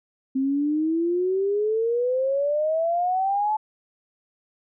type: exponential sweep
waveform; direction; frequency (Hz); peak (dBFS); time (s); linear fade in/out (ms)
sine; up; 262.1 to 870; -20; 0.35-3.57; 10
effects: none